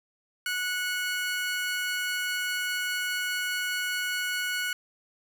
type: tone pair together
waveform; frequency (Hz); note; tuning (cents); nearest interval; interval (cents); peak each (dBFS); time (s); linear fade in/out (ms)
30% pulse; 1468.3 / 2200; F#6 / C#7; -14 / -14; perfect fifth; 700; -26 / -32; 0.46-4.73; 2
effects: none